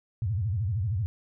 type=tone with vibrato; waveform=sine; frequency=101.5 Hz; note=G#2; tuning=39 cents flat; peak=-25 dBFS; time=0.22-1.06 s; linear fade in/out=0 ms; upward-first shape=sine; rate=13 Hz; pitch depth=280 cents each way; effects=none